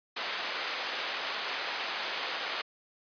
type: band-pass noise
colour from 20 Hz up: white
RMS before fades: -35 dBFS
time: 0.16-2.62 s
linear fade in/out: 10 ms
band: 500 to 3500 Hz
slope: 12 dB/octave
effects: resampled to 11025 Hz